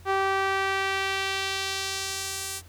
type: tone with band-pass filter sweep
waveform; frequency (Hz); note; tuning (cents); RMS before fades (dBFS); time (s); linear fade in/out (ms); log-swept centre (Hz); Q
sawtooth; 387.9; G4; -18; -28; 0.05-2.62; 50; 1000 to 9500; 0.99
effects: added 87 Hz sine -47 dBFS peak until 2.68 s + pink hiss -55 dBFS RMS until 2.68 s